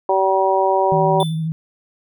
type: harmonic tone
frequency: 191.5 Hz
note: G3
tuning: 40 cents flat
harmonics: 2 / 3 / 4 / 5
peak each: -19 / -19 / -19 / -19 dBFS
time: 0.09-1.23 s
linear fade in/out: 2 ms
type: tone with vibrato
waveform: sine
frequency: 160 Hz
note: D#3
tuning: 49 cents sharp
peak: -19 dBFS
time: 0.92-1.52 s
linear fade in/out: 0 ms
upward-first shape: sine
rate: 13 Hz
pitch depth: 29 cents each way
type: tone with exponential decay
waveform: square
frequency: 3520 Hz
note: A7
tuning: in tune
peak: -22 dBFS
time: 1.2-1.48 s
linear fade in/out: 2 ms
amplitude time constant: 60 ms
effects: none